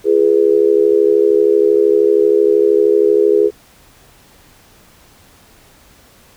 sine tone with amplitude modulation, 415.3 Hz, G#4, in tune, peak -4 dBFS, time 0.04-3.51 s, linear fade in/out 50 ms, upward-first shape sine, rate 72.9 Hz, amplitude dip 95%, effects pink hiss -47 dBFS RMS until 6.36 s

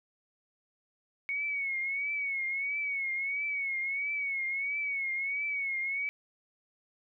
sine tone with vibrato, 2217 Hz, C#7, in tune, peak -30 dBFS, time 1.29-6.09 s, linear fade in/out 0 ms, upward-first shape triangle, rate 1.5 Hz, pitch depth 88 cents each way, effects none

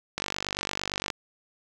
click train, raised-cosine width 0.2 ms, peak -11 dBFS, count 46, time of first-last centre 0.18-1.102 s, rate 48.8 Hz, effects none

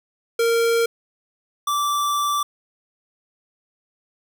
square tone pair in turn, 462.8 / 1166.2 Hz, A#4 / D6, -13 / -13 cents, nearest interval octave + major third, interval 1600 cents, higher second, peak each -17 / -20 dBFS, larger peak first, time 0.39-0.86 / 1.67-2.43 s, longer second, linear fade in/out 5 ms, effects none

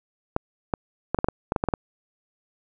clicks, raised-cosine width 1 ms, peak -8 dBFS, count 11, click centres 0.364 / 0.738 / 1.146 / 1.188 / 1.244 / 1.286 / 1.521 / 1.562 / 1.639 / 1.687 / 1.738 s, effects none

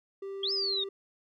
triangle tone, 392 Hz, G4, in tune, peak -34 dBFS, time 0.22-0.89 s, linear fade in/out 5 ms
sine exponential two-way sweep, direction up then down, 3136 to 5274 to 3618 Hz, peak -28 dBFS, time 0.43-0.84 s, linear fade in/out 5 ms, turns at 0.52 s
effects none

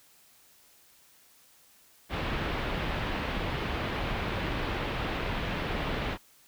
pink low-pass noise, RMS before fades -32 dBFS, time 2.09-6.18 s, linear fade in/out 50 ms, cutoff 3400 Hz, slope 24 dB/octave, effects white hiss -60 dBFS RMS until 6.47 s

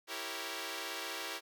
5% pulse chord, E diminished seventh, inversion none, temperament equal, 329.6 / 392 / 466.2 / 554.4 Hz, E4 / G4 / Bb4 / Db5, 0 / 0 / 0 / 0 cents, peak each -33 dBFS, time 0.07-1.41 s, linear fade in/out 50 ms, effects none

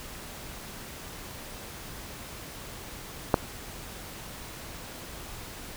click, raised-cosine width 1 ms, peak -4 dBFS, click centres 3.342 s, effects pink hiss -42 dBFS RMS until 5.76 s

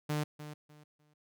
sawtooth tone with echo, 150.2 Hz, D3, 39 cents sharp, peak -27 dBFS, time 0.09-0.24 s, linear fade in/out 10 ms, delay 300 ms, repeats 3, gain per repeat -12 dB, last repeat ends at 1.14 s, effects none

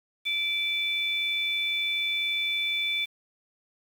sine tone pair together, 2333 / 3496 Hz, D7 / A7, -12 / -12 cents, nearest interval perfect fifth, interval 700 cents, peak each -28 dBFS, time 0.25-3.06 s, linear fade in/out 20 ms, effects 8-bit

